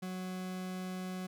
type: tone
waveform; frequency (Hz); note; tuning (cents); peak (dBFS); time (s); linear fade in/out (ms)
40% pulse; 184.7; F#3; -3; -37; 0.02-1.27; 10
effects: none